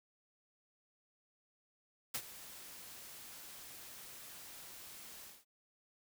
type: noise with ADSR envelope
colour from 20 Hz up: white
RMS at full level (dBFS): -37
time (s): 2.14-5.45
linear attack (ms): 7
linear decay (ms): 63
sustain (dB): -15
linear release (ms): 210
effects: none